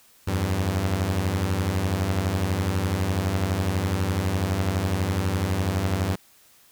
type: beating tone pair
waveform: sawtooth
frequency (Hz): 84.8 / 96.8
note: E2 / G2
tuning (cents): +50 / -21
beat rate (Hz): 12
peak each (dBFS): -23 / -20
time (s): 0.27-6.16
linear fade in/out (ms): 10
effects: white hiss -56 dBFS RMS until 6.71 s